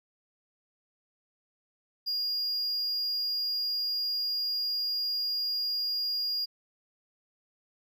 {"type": "tone", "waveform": "triangle", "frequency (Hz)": 4839, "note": "D#8", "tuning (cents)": -49, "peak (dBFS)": -27, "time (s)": [2.06, 6.46], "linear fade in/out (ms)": 20, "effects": []}